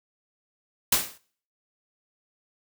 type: noise with exponential decay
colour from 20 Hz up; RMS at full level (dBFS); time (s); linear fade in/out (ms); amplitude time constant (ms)
white; -17; 0.92-1.18; 5; 56
effects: noise-tail reverb RT60 0.5 s tail -21 dB re dry